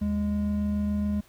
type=tone pair together; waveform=triangle; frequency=77.78 / 206.3 Hz; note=D#2 / G#3; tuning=0 / -11 cents; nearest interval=octave + perfect fourth; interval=1689 cents; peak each=-29 / -23 dBFS; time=0.01-1.21 s; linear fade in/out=10 ms; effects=pink hiss -58 dBFS RMS until 1.28 s